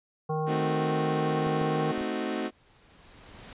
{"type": "harmonic tone", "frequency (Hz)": 155.56, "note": "D#3", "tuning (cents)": 0, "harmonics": [1, 3, 5, 7, 9], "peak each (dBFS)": [-30, -31, -33, -37, -50], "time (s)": [0.29, 1.92], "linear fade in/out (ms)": 10}
{"type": "chord", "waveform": "30% pulse", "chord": "A diminished seventh", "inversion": "none", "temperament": "equal", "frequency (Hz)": [220, 261.6, 311.1, 370], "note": ["A3", "C4", "Eb4", "Gb4"], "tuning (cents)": [0, 0, 0, 0], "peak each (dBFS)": -32, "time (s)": [0.46, 2.51], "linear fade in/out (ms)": 50}
{"type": "noise with exponential growth", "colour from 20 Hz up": "pink", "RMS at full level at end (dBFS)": -45, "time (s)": [1.41, 3.53], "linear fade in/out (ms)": 2, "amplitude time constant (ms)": 460}
{"type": "clicks", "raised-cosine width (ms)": 3, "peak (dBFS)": -30, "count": 4, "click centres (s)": [1.469, 1.615, 1.98, 2.012]}
{"effects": ["resampled to 8000 Hz"]}